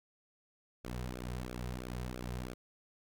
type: tone with flanger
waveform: sawtooth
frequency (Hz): 61.74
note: B1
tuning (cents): 0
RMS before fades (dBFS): -41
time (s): 0.84-2.54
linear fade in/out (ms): 10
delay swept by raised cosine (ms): 1 to 3.6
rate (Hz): 3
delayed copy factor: -0.85
effects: none